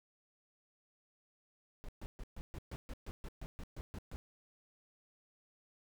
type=noise bursts; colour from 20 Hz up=brown; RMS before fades=-44 dBFS; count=14; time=1.84-4.16 s; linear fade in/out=0 ms; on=45 ms; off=130 ms; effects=none